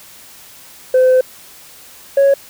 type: tone pair in turn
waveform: sine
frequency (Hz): 513 / 553.8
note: C5 / C#5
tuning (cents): -34 / -2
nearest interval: minor second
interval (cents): 132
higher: second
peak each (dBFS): -5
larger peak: neither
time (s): 0.94-1.21 / 2.17-2.34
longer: first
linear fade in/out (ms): 5
effects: tanh soft clip ceiling -6 dBFS + white hiss -40 dBFS RMS until 2.49 s